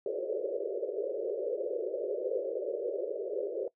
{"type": "band-pass noise", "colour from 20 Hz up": "white", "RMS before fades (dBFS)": -34, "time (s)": [0.06, 3.68], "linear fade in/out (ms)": 2, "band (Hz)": [360, 580], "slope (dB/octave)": 96, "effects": ["noise-tail reverb RT60 0.1 s tail -20 dB re dry"]}